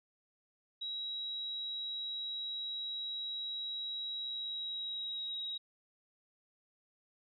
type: tone with pitch glide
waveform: sine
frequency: 3860 to 3820 Hz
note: B7 to A#7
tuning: -40 to +42 cents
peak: -37 dBFS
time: 0.81-5.58 s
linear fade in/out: 10 ms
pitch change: -18 cents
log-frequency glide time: 4.19-5.37 s
effects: none